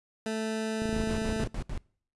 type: tone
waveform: 20% pulse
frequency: 220 Hz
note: A3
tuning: in tune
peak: -25 dBFS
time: 0.26-1.44 s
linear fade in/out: 2 ms
type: click train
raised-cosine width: 3 ms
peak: -23 dBFS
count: 19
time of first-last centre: 0.82-1.472 s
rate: 27.6 Hz
type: noise bursts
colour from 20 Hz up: brown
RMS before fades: -33 dBFS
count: 6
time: 0.94-1.776 s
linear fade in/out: 0 ms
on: 81 ms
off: 70 ms
effects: noise-tail reverb RT60 0.5 s tail -24 dB re dry + resampled to 24000 Hz